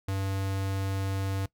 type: tone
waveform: square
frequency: 97 Hz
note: G2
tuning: 18 cents flat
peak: -29 dBFS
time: 0.08-1.46 s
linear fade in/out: 5 ms
effects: noise-tail reverb RT60 0.1 s tail -20 dB re dry